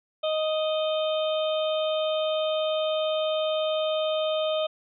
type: harmonic tone with a mistuned harmonic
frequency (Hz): 623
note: D#5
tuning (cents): +2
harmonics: 1 / 2 / 4 / 5 / 6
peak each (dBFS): -24 / -35 / -41 / -35 / -36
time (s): 0.23-4.67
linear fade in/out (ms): 10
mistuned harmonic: 6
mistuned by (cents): -47
effects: none